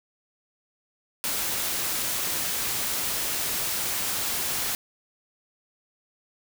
white noise, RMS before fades -28 dBFS, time 1.24-4.75 s, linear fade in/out 0 ms, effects none

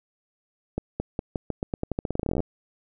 accelerating click train, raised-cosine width 2 ms, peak -13 dBFS, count 24, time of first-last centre 0.78-2.404 s, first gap 220 ms, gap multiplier 0.87, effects none

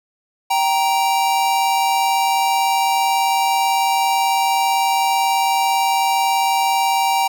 square tone pair together, 778.9 / 937 Hz, G5 / A#5, -11 / +9 cents, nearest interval minor third, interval 320 cents, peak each -18 / -19 dBFS, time 0.5-7.28 s, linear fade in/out 10 ms, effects none

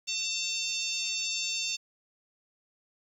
harmonic tone, 901 Hz, A5, 41 cents sharp, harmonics 3 / 4 / 5 / 6 / 7 / 8, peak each -35 / -36 / -37 / -38 / -38 / -39 dBFS, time 0.07-1.77 s, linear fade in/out 20 ms, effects 10-bit

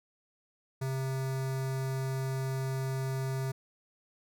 square tone with notch filter, 132.8 Hz, C3, 26 cents sharp, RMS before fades -33 dBFS, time 0.81-3.52 s, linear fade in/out 10 ms, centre 3000 Hz, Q 1.8, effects none

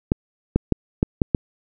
clicks, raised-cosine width 3 ms, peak -3 dBFS, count 6, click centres 0.119 / 0.56 / 0.723 / 1.029 / 1.218 / 1.348 s, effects none

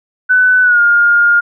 sine tone with pitch glide, 1500 to 1415.8 Hz, F#6 to F6, +23 to +23 cents, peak -6 dBFS, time 0.29-1.41 s, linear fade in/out 20 ms, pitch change -100 cents, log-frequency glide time 0.63-0.8 s, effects none

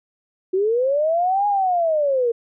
sine linear two-way sweep, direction up then down, 363 to 830.6 to 456 Hz, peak -16 dBFS, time 0.53-2.32 s, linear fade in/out 10 ms, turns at 1.47 s, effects none

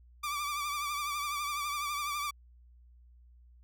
sawtooth tone with vibrato, 1171 Hz, D6, 5 cents flat, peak -29 dBFS, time 0.23-2.31 s, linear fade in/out 10 ms, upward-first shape triangle, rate 12 Hz, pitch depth 63 cents each way, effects added 60 Hz sine -55 dBFS peak until 3.63 s

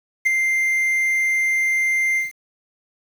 triangle tone with ADSR envelope, 2093 Hz, C7, in tune, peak -10 dBFS, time 0.25-2.32 s, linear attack 17 ms, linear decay 13 ms, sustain -5 dB, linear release 150 ms, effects 7-bit

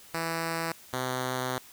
5% pulse tone pair in turn, 164.81 / 128.08 Hz, E3 / C3, 0 / -37 cents, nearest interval major third, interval 437 cents, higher first, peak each -18 dBFS, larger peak neither, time 0.14-0.72 / 0.93-1.58 s, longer second, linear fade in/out 2 ms, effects white hiss -52 dBFS RMS until 1.72 s

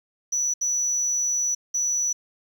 sine tone bursts at uneven times, 5920 Hz, F#8, in tune, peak -19 dBFS, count 3, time 0.32-0.54 / 0.61-1.55 / 1.74-2.13 s, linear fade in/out 10 ms, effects tanh soft clip ceiling -20 dBFS + 9-bit

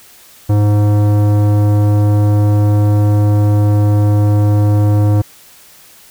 sine tone with tanh clipping, 103.83 Hz, G#2, in tune, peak -10 dBFS, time 0.49-5.22 s, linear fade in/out 10 ms, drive 16 dB, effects white hiss -42 dBFS RMS until 6.1 s

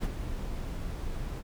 brown noise with ADSR envelope, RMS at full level -27 dBFS, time 0-1.43 s, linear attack 40 ms, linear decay 32 ms, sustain -8 dB, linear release 44 ms, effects none

